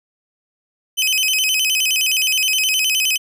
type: tone with vibrato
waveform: sawtooth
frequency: 2782 Hz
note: F7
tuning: 7 cents flat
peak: -12 dBFS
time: 0.97-3.18 s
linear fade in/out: 20 ms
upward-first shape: square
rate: 9.6 Hz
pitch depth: 160 cents each way
effects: none